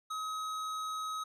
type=tone with hard clipping; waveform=triangle; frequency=1271 Hz; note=D#6; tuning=36 cents sharp; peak=-37 dBFS; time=0.1-1.24 s; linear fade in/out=10 ms; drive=17 dB; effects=none